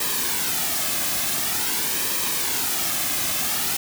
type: noise with flanger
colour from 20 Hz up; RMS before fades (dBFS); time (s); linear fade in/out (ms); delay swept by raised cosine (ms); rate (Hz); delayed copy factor
white; -24; 0-3.77; 5; 1.4 to 2.18; 0.47; -0.5
effects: none